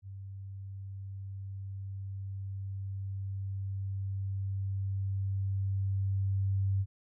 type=tone with level ramp; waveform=sine; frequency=97.4 Hz; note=G2; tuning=11 cents flat; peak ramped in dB=-41 to -26 dBFS; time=0.02-6.86 s; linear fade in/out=50 ms; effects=none